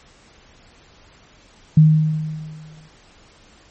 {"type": "tone with exponential decay", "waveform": "sine", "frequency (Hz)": 155.56, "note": "D#3", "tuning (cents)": 0, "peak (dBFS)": -5, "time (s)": [1.77, 2.88], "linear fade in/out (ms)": 5, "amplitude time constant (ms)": 240, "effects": ["pink hiss -50 dBFS RMS until 3.7 s", "MP3 32 kbps"]}